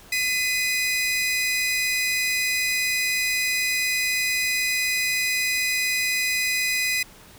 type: tone pair together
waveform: sawtooth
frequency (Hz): 2018 / 2489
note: B6 / D#7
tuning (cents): +37 / 0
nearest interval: major third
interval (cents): 363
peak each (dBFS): -21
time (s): 0.12-7.03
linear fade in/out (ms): 5
effects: pink hiss -48 dBFS RMS until 7.38 s